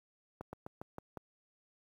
slowing click train, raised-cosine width 1 ms, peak -29 dBFS, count 6, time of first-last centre 0.41-1.172 s, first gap 120 ms, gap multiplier 1.12, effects high-pass 60 Hz 12 dB/octave + 10-bit

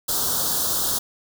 white band-stop noise, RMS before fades -23 dBFS, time 0.08-0.99 s, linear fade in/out 10 ms, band 1500 to 3400 Hz, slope 48 dB/octave, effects none

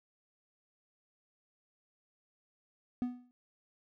triangle tone with exponential decay, 246.9 Hz, B3, in tune, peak -26 dBFS, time 3.02-3.31 s, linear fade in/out 0 ms, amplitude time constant 62 ms, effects none

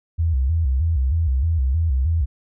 sine tone with vibrato, 73.42 Hz, D2, in tune, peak -16 dBFS, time 0.18-2.26 s, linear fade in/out 20 ms, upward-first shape square, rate 3.2 Hz, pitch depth 200 cents each way, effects none

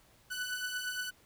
sawtooth beating tone pair, 1485 / 1493.6 Hz, F#6 / F#6, +6 / +16 cents, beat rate 8.6 Hz, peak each -37 / -33 dBFS, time 0.3-1.11 s, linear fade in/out 20 ms, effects pink hiss -64 dBFS RMS until 1.25 s

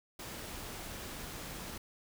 pink noise, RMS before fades -44 dBFS, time 0.19-1.78 s, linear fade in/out 5 ms, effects none

